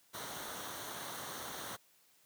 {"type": "noise with comb filter", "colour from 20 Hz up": "pink", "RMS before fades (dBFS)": -44, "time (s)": [0.13, 1.77], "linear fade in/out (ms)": 20, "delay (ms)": 0.4, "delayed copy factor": -0.6, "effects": ["white hiss -68 dBFS RMS until 2.25 s", "high-pass 100 Hz 12 dB/octave"]}